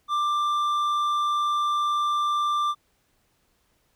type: tone with hard clipping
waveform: sine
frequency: 1183 Hz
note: D6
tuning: 12 cents sharp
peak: -23 dBFS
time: 0.08-2.75 s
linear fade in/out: 50 ms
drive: 6 dB
effects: pink hiss -68 dBFS RMS until 3.95 s